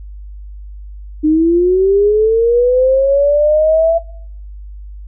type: linear sweep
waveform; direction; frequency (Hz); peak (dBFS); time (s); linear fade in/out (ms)
sine; up; 301.9 to 670; -8; 1.23-3.99; 20
effects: noise-tail reverb RT60 0.6 s tail -21 dB re dry + added 50 Hz sine -28 dBFS peak until 5.07 s